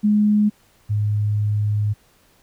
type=tone pair in turn; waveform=sine; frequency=209.4 / 104.7 Hz; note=G#3 / G#2; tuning=+15 / +15 cents; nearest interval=octave; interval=1200 cents; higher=first; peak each=-13 / -17 dBFS; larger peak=first; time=0.03-0.5 / 0.89-1.94 s; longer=second; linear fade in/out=20 ms; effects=pink hiss -57 dBFS RMS until 2.42 s